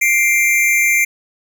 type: tone pair together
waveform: square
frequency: 2100 / 2354 Hz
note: C7 / D7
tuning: +6 / +3 cents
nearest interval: major second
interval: 197 cents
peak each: -15 dBFS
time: 0.01-1.05 s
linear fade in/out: 10 ms
effects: none